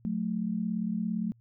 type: tone pair together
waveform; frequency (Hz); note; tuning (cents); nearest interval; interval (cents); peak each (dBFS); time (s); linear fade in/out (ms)
sine; 182.45 / 220; F#3 / A3; -24 / 0; minor third; 324; -32 / -30; 0.05-1.32; 0
effects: added 116 Hz sine -58 dBFS peak until 1.4 s